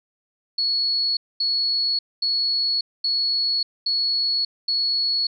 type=tone bursts; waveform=sine; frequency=4374 Hz; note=C#8; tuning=24 cents flat; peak=-19 dBFS; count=6; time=0.58-5.27 s; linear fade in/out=5 ms; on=590 ms; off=230 ms; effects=none